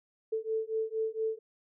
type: beating tone pair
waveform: sine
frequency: 440 / 444.3 Hz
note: A4 / A4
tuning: 0 / +17 cents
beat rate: 4.3 Hz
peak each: -33 / -33 dBFS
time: 0.32-1.39 s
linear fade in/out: 10 ms
effects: none